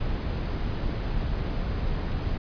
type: noise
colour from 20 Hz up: brown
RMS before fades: -28 dBFS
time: 0-2.38 s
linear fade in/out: 10 ms
effects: resampled to 11025 Hz